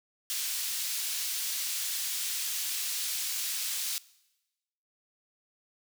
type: high-pass noise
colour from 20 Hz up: pink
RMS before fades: -33 dBFS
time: 0.3-3.98 s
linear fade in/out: 0 ms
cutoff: 3800 Hz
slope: 12 dB/octave
effects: noise-tail reverb RT60 1.0 s tail -21 dB re dry